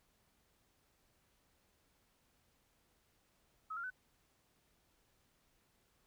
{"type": "tone with pitch steps", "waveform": "sine", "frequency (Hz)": [1281, 1388.9, 1505.9], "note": ["E6", "F6", "F#6"], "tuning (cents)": [-50, -10, 30], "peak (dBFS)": -40, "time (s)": [3.7, 3.904], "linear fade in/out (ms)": 10, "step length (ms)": 68, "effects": ["pink hiss -75 dBFS RMS until 6.06 s"]}